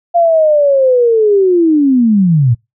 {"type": "linear sweep", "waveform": "sine", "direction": "down", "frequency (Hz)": [696, 110], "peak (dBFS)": -6, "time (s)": [0.14, 2.55], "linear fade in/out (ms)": 20, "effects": ["noise-tail reverb RT60 0.2 s tail -25 dB re dry"]}